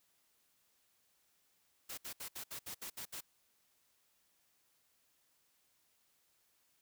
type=noise bursts; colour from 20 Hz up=white; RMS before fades=-45 dBFS; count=9; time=1.89-3.209 s; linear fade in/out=10 ms; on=87 ms; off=67 ms; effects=white hiss -75 dBFS RMS until 6.81 s